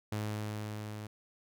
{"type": "tone with level ramp", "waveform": "sawtooth", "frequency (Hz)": 106.2, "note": "G#2", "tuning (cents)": 39, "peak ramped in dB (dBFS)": [-29, -37], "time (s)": [0.12, 1.07], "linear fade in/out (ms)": 5, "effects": []}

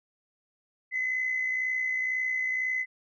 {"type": "tone pair together", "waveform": "sine", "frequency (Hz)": [2028, 2090], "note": ["B6", "C7"], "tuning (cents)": [45, -2], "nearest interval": "minor second", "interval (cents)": 53, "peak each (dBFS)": [-26, -37], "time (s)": [0.91, 2.86], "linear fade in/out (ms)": 50, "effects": ["tanh soft clip ceiling -20 dBFS"]}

